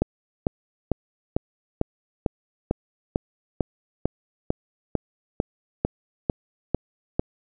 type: click train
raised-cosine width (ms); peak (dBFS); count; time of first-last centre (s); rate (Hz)
2; -7; 17; 0.02-7.195; 2.23
effects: none